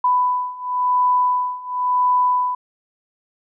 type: beating tone pair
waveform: sine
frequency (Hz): 995 / 995.95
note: B5 / B5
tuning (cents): +13 / +14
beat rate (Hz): 0.95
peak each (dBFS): -20 / -18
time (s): 0.04-2.55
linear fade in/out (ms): 5
effects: none